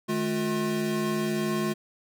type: tone cluster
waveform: square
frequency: 154.2 / 214.1 / 357.5 Hz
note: D#3 / A3 / F4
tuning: -15 / -47 / +41 cents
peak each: -35 / -29 / -30 dBFS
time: 0.08-1.74 s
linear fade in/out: 20 ms
effects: none